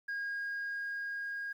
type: tone with level ramp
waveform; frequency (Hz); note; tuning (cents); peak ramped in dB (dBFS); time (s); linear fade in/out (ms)
sine; 1630; G#6; -33; -32 to -35; 0.08-1.53; 10
effects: tanh soft clip ceiling -33 dBFS + 11-bit